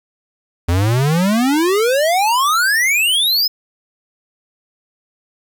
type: exponential sweep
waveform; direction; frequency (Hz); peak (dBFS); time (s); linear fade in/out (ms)
square; up; 82.41 to 5200; -13; 0.68-3.48; 10
effects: 8-bit